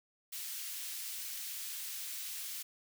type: high-pass noise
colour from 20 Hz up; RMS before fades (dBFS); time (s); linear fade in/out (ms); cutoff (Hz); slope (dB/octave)
white; -42; 0.32-2.63; 10; 2300; 12
effects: none